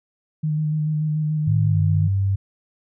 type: tone with vibrato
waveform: sine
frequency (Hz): 153.4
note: D#3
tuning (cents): -24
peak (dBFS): -19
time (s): 0.43-2.08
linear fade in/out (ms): 10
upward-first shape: square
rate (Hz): 6.9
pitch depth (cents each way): 17
type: tone with pitch glide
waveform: sine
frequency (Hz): 107.2 to 97.74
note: A2 to G2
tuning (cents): -45 to -5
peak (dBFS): -17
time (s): 1.47-2.36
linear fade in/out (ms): 10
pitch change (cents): -160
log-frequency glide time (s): 1.67-1.78
effects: none